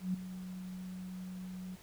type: tone with ADSR envelope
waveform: sine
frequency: 184.3 Hz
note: F#3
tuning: 7 cents flat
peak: -29 dBFS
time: 0-1.76 s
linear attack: 140 ms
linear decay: 8 ms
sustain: -12 dB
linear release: 13 ms
effects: pink hiss -58 dBFS RMS until 1.82 s

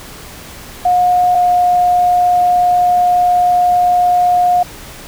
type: tone pair in turn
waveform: sine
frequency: 719 / 715 Hz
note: F#5 / F5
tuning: -50 / +41 cents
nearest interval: unison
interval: 9 cents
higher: first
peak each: -8 dBFS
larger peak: neither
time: 0.85-1.35 / 1.35-4.63 s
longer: second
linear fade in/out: 5 ms
effects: pink hiss -33 dBFS RMS until 5.07 s

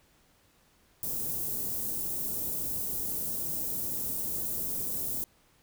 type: band-stop noise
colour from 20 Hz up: white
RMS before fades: -33 dBFS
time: 1.03-5.24 s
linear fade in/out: 0 ms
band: 380 to 12000 Hz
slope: 12 dB/octave
effects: pink hiss -65 dBFS RMS until 5.62 s

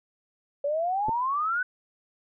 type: exponential sweep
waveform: sine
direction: up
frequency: 559 to 1520 Hz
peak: -24 dBFS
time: 0.64-1.63 s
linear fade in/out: 5 ms
type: clicks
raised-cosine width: 2 ms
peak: -21 dBFS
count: 2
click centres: 1.085 / 1.093 s
effects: none

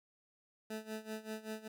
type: tone with tremolo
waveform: 20% pulse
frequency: 217.9 Hz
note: A3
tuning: 17 cents flat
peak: -34 dBFS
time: 0.7-1.68 s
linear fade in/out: 5 ms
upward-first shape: sine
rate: 5.2 Hz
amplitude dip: 85%
effects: none

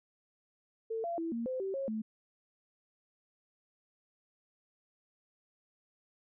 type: tone with pitch steps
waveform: sine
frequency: 448.8 / 682 / 330.3 / 232.3 / 515 / 386.1 / 544 / 218.5 Hz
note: A4 / F5 / E4 / A#3 / C5 / G4 / C#5 / A3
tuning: +34 / -41 / +4 / -6 / -28 / -26 / -33 / -12 cents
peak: -33 dBFS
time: 0.9-2.02 s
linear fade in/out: 10 ms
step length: 140 ms
effects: none

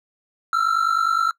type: tone pair together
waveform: triangle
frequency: 1318.5 / 1368.3 Hz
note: E6 / F6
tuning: 0 / -36 cents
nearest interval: minor second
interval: 64 cents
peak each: -18 dBFS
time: 0.53-1.31 s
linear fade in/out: 2 ms
effects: noise-tail reverb RT60 0.1 s tail -21 dB re dry

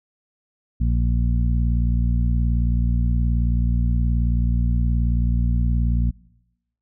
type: harmonic tone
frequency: 58.8 Hz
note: A#1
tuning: 16 cents sharp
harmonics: 1 / 2 / 3 / 4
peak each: -18 / -24 / -28 / -30 dBFS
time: 0.8-6.11 s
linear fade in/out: 10 ms
effects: noise-tail reverb RT60 0.9 s tail -22 dB re dry

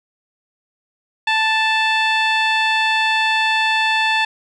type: tone with low-pass filter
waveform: 15% pulse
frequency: 880 Hz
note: A5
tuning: in tune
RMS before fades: -17 dBFS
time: 1.27-4.25 s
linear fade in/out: 5 ms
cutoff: 3800 Hz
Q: 1.1
effects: none

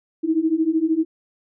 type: beating tone pair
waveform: sine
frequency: 312.8 / 325.8 Hz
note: D#4 / E4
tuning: +9 / -20 cents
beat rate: 13 Hz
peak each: -21 / -19 dBFS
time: 0.23-1.05 s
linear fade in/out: 20 ms
effects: none

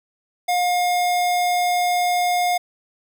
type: tone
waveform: square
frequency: 713 Hz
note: F5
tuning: 36 cents sharp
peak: -18 dBFS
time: 0.48-2.58 s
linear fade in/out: 10 ms
effects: none

